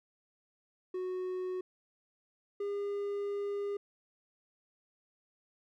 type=tone pair in turn; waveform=triangle; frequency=368.3 / 404.9 Hz; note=F#4 / G#4; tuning=-8 / -44 cents; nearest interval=major second; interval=164 cents; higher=second; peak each=-32 / -31 dBFS; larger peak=second; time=0.94-1.61 / 2.6-3.77 s; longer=second; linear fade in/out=5 ms; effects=none